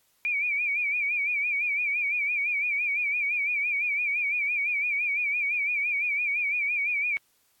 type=tone with vibrato; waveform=sine; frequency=2349 Hz; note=D7; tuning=in tune; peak=-24 dBFS; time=0.25-7.17 s; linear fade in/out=0 ms; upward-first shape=sine; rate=5.9 Hz; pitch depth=89 cents each way; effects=white hiss -67 dBFS RMS until 7.6 s + AAC 64 kbps